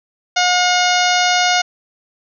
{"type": "harmonic tone", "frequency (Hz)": 720, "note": "F#5", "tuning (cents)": -47, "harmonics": [1, 2, 3, 4, 5, 6, 7, 8, 9], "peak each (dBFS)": [-16, -19, -21, -22, -23, -24, -24, -25, -26], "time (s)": [0.36, 1.62], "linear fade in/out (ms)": 10, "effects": []}